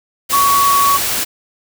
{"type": "tone in noise", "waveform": "sine", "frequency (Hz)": 1122, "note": "C#6", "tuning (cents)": 21, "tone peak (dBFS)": -10, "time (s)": [0.32, 0.98], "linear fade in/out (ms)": 20, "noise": "white", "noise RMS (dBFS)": -18, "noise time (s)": [0.29, 1.25], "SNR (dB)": 5, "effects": []}